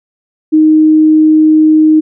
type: tone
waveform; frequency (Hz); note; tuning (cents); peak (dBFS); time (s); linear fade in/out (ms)
sine; 311.1; D#4; 0; -3; 0.52-2.01; 20
effects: none